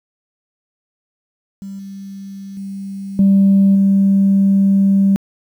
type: tone with level steps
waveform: sine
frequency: 196 Hz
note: G3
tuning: in tune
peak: -26 / -28 / -24 / -6 / -8 dBFS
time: 1.62-5.16 s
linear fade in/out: 0 ms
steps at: 1.79 / 2.57 / 3.19 / 3.75 s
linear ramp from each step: 2 ms
effects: tanh soft clip ceiling -5 dBFS + 8-bit